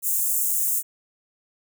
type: high-pass noise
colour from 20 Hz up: white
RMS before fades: -23 dBFS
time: 0.02-0.83 s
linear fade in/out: 50 ms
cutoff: 6900 Hz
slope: 48 dB/octave
effects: none